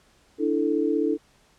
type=chord; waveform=sine; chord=D suspended second; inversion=none; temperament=equal; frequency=293.7 / 329.6 / 440 Hz; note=D4 / E4 / A4; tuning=0 / 0 / 0 cents; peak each=-25 dBFS; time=0.38-1.18 s; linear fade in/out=50 ms; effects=pink hiss -60 dBFS RMS until 1.58 s + low-pass 9000 Hz 12 dB/octave